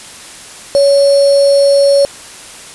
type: tone with sample-and-hold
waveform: sine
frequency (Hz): 560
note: C#5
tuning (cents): +18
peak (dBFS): -5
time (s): 0.75-2.05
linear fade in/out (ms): 0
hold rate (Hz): 4900
effects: white hiss -32 dBFS RMS until 2.74 s + resampled to 24000 Hz